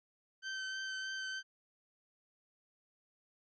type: tone with vibrato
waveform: sawtooth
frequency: 1544 Hz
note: G6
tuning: 27 cents flat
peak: -35 dBFS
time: 0.42-1.43 s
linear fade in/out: 50 ms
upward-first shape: triangle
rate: 3.2 Hz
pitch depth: 13 cents each way
effects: resampled to 16000 Hz